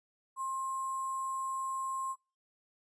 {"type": "tone with sample-and-hold", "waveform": "sine", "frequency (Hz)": 1063, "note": "C6", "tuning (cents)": 27, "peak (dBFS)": -33, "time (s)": [0.36, 2.16], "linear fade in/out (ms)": 50, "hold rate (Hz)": 8820, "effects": ["noise-tail reverb RT60 0.3 s tail -26 dB re dry", "resampled to 22050 Hz"]}